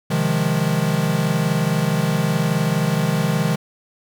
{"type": "chord", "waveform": "square", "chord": "F minor seventh", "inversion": "second", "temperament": "equal", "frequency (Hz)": [130.81, 155.56, 174.61, 207.7], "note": ["C3", "Eb3", "F3", "Ab3"], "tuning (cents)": [0, 0, 0, 0], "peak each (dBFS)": [-26, -21, -24, -25], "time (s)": [0.1, 3.56], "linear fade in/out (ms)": 10, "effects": []}